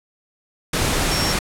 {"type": "tone in noise", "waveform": "sine", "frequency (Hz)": 5500, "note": "F8", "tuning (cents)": -27, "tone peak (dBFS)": -24, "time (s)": [1.11, 1.33], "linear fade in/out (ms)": 5, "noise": "pink", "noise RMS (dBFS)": -20, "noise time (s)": [0.73, 1.39], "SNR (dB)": -7, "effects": ["low-pass 11000 Hz 12 dB/octave"]}